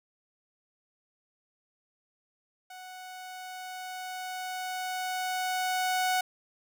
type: tone with level ramp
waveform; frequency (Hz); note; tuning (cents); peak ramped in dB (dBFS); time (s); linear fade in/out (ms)
sawtooth; 740; F#5; 0; -40 to -21; 2.7-6.21; 5
effects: none